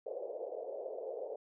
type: band-pass noise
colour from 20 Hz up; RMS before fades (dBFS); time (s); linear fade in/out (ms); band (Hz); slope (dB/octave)
pink; -42; 0.06-1.36; 5; 440 to 630; 48
effects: none